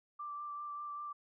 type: tone with vibrato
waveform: sine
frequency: 1174.7 Hz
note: D6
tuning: in tune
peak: -40 dBFS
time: 0.19-1.13 s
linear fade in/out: 10 ms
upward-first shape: sine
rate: 5.1 Hz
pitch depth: 14 cents each way
effects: none